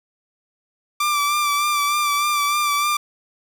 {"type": "tone with vibrato", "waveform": "sawtooth", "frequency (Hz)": 1174.7, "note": "D6", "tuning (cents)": 0, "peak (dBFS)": -14, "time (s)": [1, 2.97], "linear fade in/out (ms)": 5, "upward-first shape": "sine", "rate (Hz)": 3.3, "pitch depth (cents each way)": 31, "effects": ["8-bit"]}